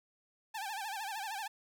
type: tone with vibrato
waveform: sawtooth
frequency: 832 Hz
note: G#5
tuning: 3 cents sharp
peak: -34 dBFS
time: 0.54-1.48 s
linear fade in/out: 10 ms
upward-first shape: sine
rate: 13 Hz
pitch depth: 140 cents each way
effects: none